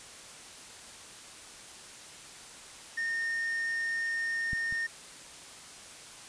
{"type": "tone", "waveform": "triangle", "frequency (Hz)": 1832, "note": "A#6", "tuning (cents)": -31, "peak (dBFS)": -28, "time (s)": [2.97, 4.87], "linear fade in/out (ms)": 10}
{"type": "clicks", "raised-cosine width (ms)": 5, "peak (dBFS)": [-25, -33], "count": 2, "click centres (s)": [4.532, 4.725]}
{"effects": ["white hiss -48 dBFS RMS until 6.28 s", "resampled to 22050 Hz"]}